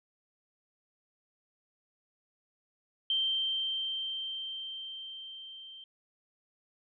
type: tone with level ramp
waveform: sine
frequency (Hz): 3136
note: G7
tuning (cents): 0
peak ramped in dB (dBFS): -26 to -46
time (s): 3.1-5.84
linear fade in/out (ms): 2
effects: none